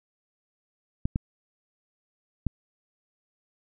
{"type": "clicks", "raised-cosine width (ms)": 5, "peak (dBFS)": -13, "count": 3, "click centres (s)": [1.055, 1.159, 2.467], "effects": []}